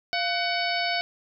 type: harmonic tone with a mistuned harmonic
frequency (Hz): 749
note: F#5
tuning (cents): +21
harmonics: 1 / 2 / 3 / 4 / 5 / 6 / 7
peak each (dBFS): -28 / -32 / -30 / -34 / -36 / -32 / -37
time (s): 0.13-1.01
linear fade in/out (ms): 0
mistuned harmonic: 1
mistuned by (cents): -130
effects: none